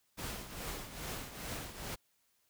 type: noise with tremolo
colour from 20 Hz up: pink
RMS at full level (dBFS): -40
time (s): 0.17-1.96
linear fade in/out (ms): 20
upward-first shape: triangle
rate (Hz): 2.4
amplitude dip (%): 70
effects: white hiss -75 dBFS RMS until 2.49 s